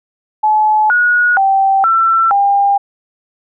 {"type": "tone with pitch steps", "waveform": "sine", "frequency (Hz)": [857, 1453, 778, 1342, 801], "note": ["A5", "F#6", "G5", "E6", "G5"], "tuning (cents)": [-46, -32, -13, 31, 37], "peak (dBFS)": -8, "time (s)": [0.43, 2.78], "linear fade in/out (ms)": 10, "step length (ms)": 470, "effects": []}